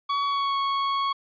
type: tone with pitch glide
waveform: 45% pulse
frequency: 1128 to 1105.4 Hz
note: C#6 to C#6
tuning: +30 to -5 cents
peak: -23 dBFS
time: 0.09-1.13 s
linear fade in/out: 10 ms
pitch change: -35 cents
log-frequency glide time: 0.24-0.57 s
effects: resampled to 11025 Hz